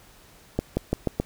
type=accelerating click train; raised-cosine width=2 ms; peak=-9 dBFS; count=5; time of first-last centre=0.59-1.2 s; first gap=180 ms; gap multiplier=0.89; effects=pink hiss -53 dBFS RMS until 1.25 s